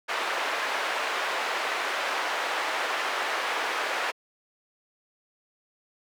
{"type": "band-pass noise", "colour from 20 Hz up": "white", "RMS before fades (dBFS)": -29, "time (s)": [0.08, 4.12], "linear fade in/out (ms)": 20, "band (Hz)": [500, 1900], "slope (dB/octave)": 12, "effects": ["high-pass 300 Hz 12 dB/octave"]}